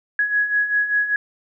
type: beating tone pair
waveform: sine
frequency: 1669 / 1674.1 Hz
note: G#6 / G#6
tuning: +8 / +13 cents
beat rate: 5.1 Hz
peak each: -24 / -18 dBFS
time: 0.19-1.16 s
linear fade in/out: 2 ms
effects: none